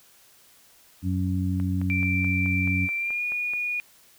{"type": "harmonic tone", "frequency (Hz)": 92.5, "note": "F#2", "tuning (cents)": 0, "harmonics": [1, 2, 3], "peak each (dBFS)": [-25, -28, -30], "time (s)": [1.02, 2.89], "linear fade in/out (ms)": 50}
{"type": "click train", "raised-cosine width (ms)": 0.5, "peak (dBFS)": -27, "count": 10, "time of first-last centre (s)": [1.6, 3.535], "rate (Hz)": 4.65}
{"type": "tone with pitch glide", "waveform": "sine", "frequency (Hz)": [2349, 2447], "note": ["D7", "D#7"], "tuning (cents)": [0, -29], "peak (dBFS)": -25, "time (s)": [1.9, 3.8], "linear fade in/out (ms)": 0, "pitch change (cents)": 71, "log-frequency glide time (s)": [2.96, 3.24]}
{"effects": ["white hiss -56 dBFS RMS until 4.18 s"]}